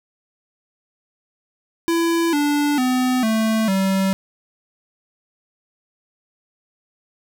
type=tone with pitch steps; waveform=square; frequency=334.8 / 291.5 / 253.7 / 220.9 / 192.29 Hz; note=E4 / D4 / B3 / A3 / G3; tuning=+27 / -13 / +47 / +7 / -33 cents; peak=-17 dBFS; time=1.88-4.13 s; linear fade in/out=0 ms; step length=450 ms; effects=none